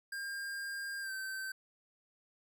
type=tone with pitch glide; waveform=square; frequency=1605 to 1547.6 Hz; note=G6 to G6; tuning=+40 to -23 cents; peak=-39 dBFS; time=0.12-1.52 s; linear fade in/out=5 ms; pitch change=-63 cents; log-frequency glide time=1.01-1.12 s; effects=none